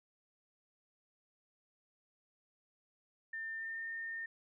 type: tone with pitch glide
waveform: sine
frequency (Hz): 1800 to 1820.9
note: A6 to A#6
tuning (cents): +39 to -41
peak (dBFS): -39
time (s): 3.33-4.26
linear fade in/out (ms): 5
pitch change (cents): +20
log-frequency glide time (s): 3.55-3.89
effects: none